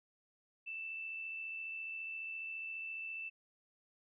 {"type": "tone with amplitude modulation", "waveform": "sine", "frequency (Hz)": 2654, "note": "E7", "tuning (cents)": 11, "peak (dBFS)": -39, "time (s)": [0.66, 3.3], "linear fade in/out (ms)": 20, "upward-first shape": "sine", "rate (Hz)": 74.6, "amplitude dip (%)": 35, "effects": []}